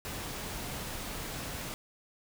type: noise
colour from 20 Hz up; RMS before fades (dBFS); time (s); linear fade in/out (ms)
pink; -39; 0.05-1.74; 0
effects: none